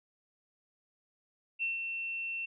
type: tone with ADSR envelope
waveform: sine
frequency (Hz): 2700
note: E7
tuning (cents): +41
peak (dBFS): -29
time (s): 1.59-2.46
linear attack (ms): 35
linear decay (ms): 150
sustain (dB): -5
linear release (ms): 12
effects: none